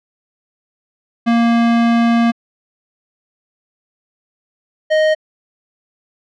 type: tone pair in turn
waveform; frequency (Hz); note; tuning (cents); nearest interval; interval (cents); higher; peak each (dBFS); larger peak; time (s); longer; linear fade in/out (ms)
square; 233.1 / 622.3; A#3 / D#5; 0 / 0; octave + perfect fourth; 1700; second; -11; neither; 1.26-2.32 / 4.9-5.15; first; 20
effects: low-pass 3000 Hz 12 dB/octave